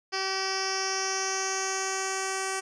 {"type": "tone with low-pass filter sweep", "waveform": "10% pulse", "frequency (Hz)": 383.3, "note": "G4", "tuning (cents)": -39, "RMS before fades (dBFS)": -30, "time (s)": [0.12, 2.61], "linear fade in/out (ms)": 20, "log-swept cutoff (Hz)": [4800, 8000], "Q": 5.1, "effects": []}